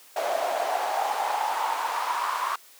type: noise with high-pass filter sweep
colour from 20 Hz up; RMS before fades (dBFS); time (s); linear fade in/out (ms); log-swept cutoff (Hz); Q
brown; -27; 0.16-2.56; 5; 630 to 1100; 6.3
effects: white hiss -52 dBFS RMS until 2.79 s + high-pass 400 Hz 12 dB/octave